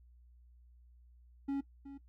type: tone with echo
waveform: triangle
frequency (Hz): 277.2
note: C#4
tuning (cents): 0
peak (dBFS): -30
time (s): 1.48-1.61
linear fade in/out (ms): 10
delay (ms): 370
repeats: 1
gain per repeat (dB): -13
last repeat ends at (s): 1.98
effects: noise-tail reverb RT60 0.1 s tail -17 dB re dry + added 60 Hz sine -58 dBFS peak until 2.08 s